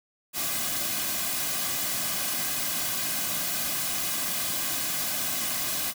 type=noise with comb filter; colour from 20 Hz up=white; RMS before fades=-29 dBFS; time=0.33-5.94 s; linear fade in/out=50 ms; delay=2.2 ms; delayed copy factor=-0.65; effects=none